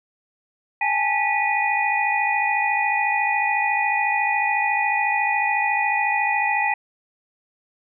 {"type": "tone cluster", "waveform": "sine", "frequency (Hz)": [814, 868, 1953, 2465], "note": ["G#5", "A5", "B6", "D#7"], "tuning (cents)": [-35, -24, -20, -17], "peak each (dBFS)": -24, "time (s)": [0.81, 6.74], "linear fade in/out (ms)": 5, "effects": []}